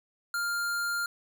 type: tone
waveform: square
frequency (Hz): 1400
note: F6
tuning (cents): +4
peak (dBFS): -29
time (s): 0.34-1.06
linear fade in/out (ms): 2
effects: none